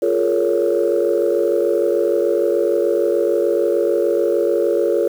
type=chord; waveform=sine; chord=Bb minor seventh; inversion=second; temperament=just; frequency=349.6 / 419.5 / 466.2 / 559.4 Hz; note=F4 / Ab4 / Bb4 / Db5; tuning=+2 / +17 / 0 / +16 cents; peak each=-19 dBFS; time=0.02-5.08 s; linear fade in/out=5 ms; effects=tanh soft clip ceiling -7 dBFS + 7-bit